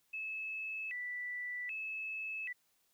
sine tone with vibrato, 2264 Hz, C#7, 36 cents sharp, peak -38 dBFS, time 0.13-2.53 s, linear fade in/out 10 ms, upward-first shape square, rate 0.64 Hz, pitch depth 240 cents each way, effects white hiss -75 dBFS RMS until 2.93 s

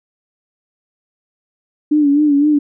sine tone with vibrato, 291.9 Hz, D4, 10 cents flat, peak -9 dBFS, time 1.91-2.59 s, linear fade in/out 10 ms, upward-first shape sine, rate 3.9 Hz, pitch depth 65 cents each way, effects none

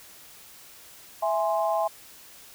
sine chord, E augmented, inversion none, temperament equal, 659.3 / 830.6 / 1046.5 Hz, E5 / G#5 / B#5, 0 / 0 / 0 cents, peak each -25 / -27 / -30 dBFS, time 1.22-1.88 s, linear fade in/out 10 ms, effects white hiss -49 dBFS RMS until 2.54 s

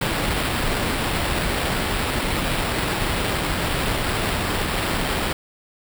pink noise with sample-and-hold, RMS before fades -23 dBFS, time 0.01-5.33 s, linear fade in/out 5 ms, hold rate 6300 Hz, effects none

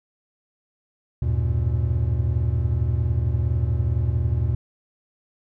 triangle tone cluster, 76.8 / 94.2 / 107.4 / 118.6 Hz, D#2 / F#2 / A2 / A#2, -22 / +32 / -41 / +30 cents, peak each -21 / -25 / -30 / -21 dBFS, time 1.22-4.55 s, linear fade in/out 5 ms, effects none

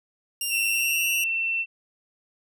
10% pulse tone with pitch glide, 2794 to 2879 Hz, F7 to F#7, 0 to -48 cents, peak -18 dBFS, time 0.41-1.24 s, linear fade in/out 2 ms, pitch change +52 cents, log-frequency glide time 0.69-1.08 s
sine tone, 2691 Hz, E7, 35 cents sharp, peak -23 dBFS, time 0.49-1.66 s, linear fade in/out 50 ms
effects none

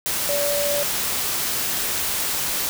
sine tone in noise, 577 Hz, D5, 31 cents flat, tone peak -22 dBFS, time 0.29-0.83 s, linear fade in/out 0 ms, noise white, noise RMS -24 dBFS, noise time 0.06-2.69 s, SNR -1 dB, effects none

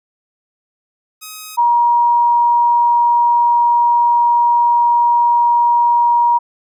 5% pulse / sine tone pair in turn, 1264 / 950.8 Hz, D#6 / A#5, +27 / +34 cents, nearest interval perfect fourth, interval 493 cents, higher first, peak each -18 / -9 dBFS, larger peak second, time 1.21-1.57 / 1.57-6.39 s, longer second, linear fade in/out 20 ms, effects none

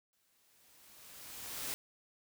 white noise with exponential growth, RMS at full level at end -38 dBFS, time 0.13-1.74 s, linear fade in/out 0 ms, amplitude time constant 350 ms, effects none

